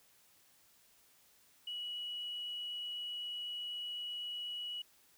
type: tone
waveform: sine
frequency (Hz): 2927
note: F#7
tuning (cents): -19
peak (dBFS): -38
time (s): 1.67-4.82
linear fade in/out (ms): 5
effects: tanh soft clip ceiling -34 dBFS + white hiss -67 dBFS RMS until 5.17 s